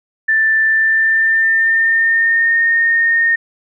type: tone with pitch glide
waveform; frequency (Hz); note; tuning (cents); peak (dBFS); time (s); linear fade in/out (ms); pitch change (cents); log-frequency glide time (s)
sine; 1769 to 1838.8; A6 to A#6; +9 to -24; -10; 0.28-3.36; 10; +67; 0.64-2.59
effects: none

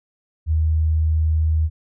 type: tone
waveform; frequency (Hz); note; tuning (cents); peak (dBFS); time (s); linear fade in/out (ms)
sine; 78.9; D#2; +25; -15; 0.46-1.7; 50
effects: none

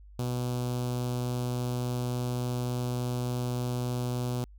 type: tone with notch filter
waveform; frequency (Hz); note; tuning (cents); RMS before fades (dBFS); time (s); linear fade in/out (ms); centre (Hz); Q
sawtooth; 123.47; B2; 0; -31; 0.19-4.44; 0; 1900; 0.81
effects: added 50 Hz sine -48 dBFS peak until 4.58 s

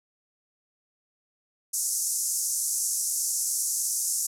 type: band-pass noise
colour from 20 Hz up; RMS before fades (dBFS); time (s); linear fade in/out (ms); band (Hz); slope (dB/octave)
pink; -28; 1.73-4.27; 10; 5800 to 12000; 48
effects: none

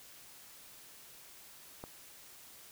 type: click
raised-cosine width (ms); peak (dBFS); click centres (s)
1; -29; 1.839
effects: white hiss -55 dBFS RMS until 2.71 s

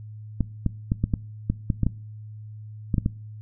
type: clicks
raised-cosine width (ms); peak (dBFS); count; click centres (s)
5; -9; 12; 0.407 / 0.663 / 0.919 / 1.04 / 1.138 / 1.5 / 1.702 / 1.833 / 1.866 / 2.942 / 2.982 / 3.061
effects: noise-tail reverb RT60 0.5 s tail -22 dB re dry + added 107 Hz sine -37 dBFS peak until 3.41 s

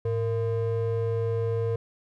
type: ring-modulated tone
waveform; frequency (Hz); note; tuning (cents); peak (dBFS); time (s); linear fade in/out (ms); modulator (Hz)
triangle; 284.1; C#4; +43; -19; 0.05-1.76; 5; 177
effects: none

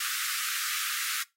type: high-pass noise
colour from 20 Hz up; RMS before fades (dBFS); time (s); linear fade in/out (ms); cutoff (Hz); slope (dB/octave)
pink; -32; 0-1.23; 5; 1200; 96
effects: noise-tail reverb RT60 0.2 s tail -20 dB re dry + AAC 48 kbps

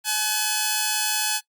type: tone pair together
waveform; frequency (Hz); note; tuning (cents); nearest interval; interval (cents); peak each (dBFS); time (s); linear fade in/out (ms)
5% pulse; 850.9 / 1513; G#5 / F#6; +42 / +38; minor seventh; 996; -11 / -15; 0.04-1.41; 50
effects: noise-tail reverb RT60 0.1 s tail -20 dB re dry + Opus 48 kbps

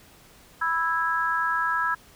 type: chord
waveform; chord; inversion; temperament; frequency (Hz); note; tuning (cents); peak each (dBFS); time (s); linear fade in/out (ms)
sine; E major; second; just; 988.9 / 1318.5 / 1648.1; B5 / E6 / G#6; +2 / 0 / -14; -28 / -26 / -26; 0.61-1.95; 10
effects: pink hiss -53 dBFS RMS until 2.15 s

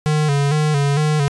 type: tone with vibrato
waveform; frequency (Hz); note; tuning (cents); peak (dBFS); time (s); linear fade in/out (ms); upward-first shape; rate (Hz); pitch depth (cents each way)
square; 146.83; D3; 0; -15; 0.06-1.28; 0; square; 2.2; 64
effects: resampled to 22050 Hz

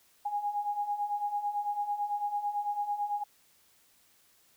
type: beating tone pair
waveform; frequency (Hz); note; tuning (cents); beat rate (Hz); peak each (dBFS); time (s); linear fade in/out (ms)
sine; 817 / 826; G#5 / G#5; -29 / -10; 9; -36 / -31; 0.25-3.24; 10
effects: white hiss -65 dBFS RMS until 4.56 s

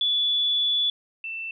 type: tone pair in turn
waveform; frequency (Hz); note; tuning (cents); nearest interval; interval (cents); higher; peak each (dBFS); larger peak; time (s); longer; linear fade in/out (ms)
sine; 3441 / 2671; A7 / E7; -39 / +22; major third; 439; first; -20 / -30; first; 0.01-0.9 / 1.24-1.51; first; 2
effects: none

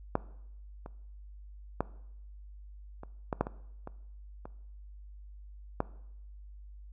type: clicks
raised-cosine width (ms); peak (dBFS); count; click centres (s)
1; -12 / -29 / -14 / -29 / -17 / -12 / -23 / -26 / -28 / -14; 10; 0.154 / 0.861 / 1.806 / 3.034 / 3.328 / 3.41 / 3.469 / 3.874 / 4.455 / 5.804
effects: noise-tail reverb RT60 0.8 s tail -19 dB re dry + added 50 Hz sine -46 dBFS peak until 6.92 s

